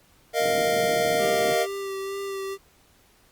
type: chord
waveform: square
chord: Bb suspended fourth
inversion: none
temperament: equal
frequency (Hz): 466.2 / 622.3 / 698.5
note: Bb4 / Eb5 / F5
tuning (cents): 0 / 0 / 0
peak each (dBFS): -26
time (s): 0.33-1.67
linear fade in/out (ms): 50
type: band-pass noise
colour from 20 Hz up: pink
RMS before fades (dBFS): -35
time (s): 0.39-1.57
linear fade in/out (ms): 50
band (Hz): 140 to 490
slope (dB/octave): 24
type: tone with vibrato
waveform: square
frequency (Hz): 392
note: G4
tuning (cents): 0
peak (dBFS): -30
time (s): 1.18-2.58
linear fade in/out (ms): 50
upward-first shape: sine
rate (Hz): 2.2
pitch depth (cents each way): 18
effects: pink hiss -59 dBFS RMS until 3.31 s + Opus 48 kbps